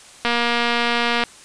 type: click train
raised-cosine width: 0.3 ms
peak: -4 dBFS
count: 235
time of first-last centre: 0.25-1.237 s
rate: 237 Hz
effects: white hiss -44 dBFS RMS until 1.44 s + resampled to 22050 Hz